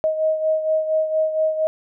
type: beating tone pair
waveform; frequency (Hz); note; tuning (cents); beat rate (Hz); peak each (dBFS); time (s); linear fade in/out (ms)
sine; 628 / 632.3; D#5 / D#5; +16 / +28; 4.3; -18 / -25; 0.04-1.67; 0
effects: none